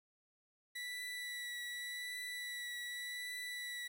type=tone with vibrato; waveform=30% pulse; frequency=1960 Hz; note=B6; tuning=14 cents flat; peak=-39 dBFS; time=0.75-3.88 s; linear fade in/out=10 ms; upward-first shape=triangle; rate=0.86 Hz; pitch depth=17 cents each way; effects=11-bit